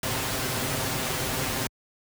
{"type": "noise with comb filter", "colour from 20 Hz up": "pink", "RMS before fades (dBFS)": -28, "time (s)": [0.03, 1.67], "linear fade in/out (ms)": 2, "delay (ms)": 7.7, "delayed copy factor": 0.6, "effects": ["high-pass 60 Hz 12 dB/octave"]}